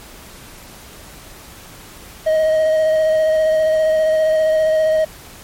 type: tone with vibrato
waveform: triangle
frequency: 629 Hz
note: D#5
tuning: 19 cents sharp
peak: -10 dBFS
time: 2.26-5.05 s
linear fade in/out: 10 ms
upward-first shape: square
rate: 15 Hz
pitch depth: 12 cents each way
effects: pink hiss -39 dBFS RMS until 5.43 s + MP3 64 kbps